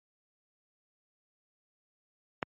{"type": "click", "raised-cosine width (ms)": 0.5, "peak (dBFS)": -14, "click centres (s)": 2.428, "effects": ["high-pass 100 Hz 12 dB/octave", "MP3 32 kbps"]}